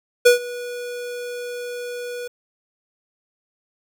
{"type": "tone with ADSR envelope", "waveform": "square", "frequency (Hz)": 487, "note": "B4", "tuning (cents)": -24, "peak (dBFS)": -8, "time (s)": [0.25, 2.28], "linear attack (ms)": 14, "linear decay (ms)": 120, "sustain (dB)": -21, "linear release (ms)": 9, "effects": ["8-bit"]}